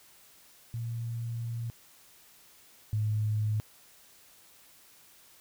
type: tone pair in turn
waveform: sine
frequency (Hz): 116.54 / 107.11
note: A#2 / A2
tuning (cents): 0 / -46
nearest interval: minor second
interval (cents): 146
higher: first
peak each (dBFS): -32 / -26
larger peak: second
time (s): 0.74-1.7 / 2.93-3.6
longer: first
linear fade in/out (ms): 0
effects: white hiss -58 dBFS RMS until 5.4 s